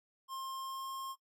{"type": "tone with pitch glide", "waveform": "square", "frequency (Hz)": [1062, 1068.8], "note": ["C6", "C6"], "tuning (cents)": [25, 36], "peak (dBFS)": -40, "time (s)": [0.28, 1.16], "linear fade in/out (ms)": 50, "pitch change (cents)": 11, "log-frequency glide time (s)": [0.57, 0.9], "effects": ["noise-tail reverb RT60 0.1 s tail -18 dB re dry", "MP3 96 kbps"]}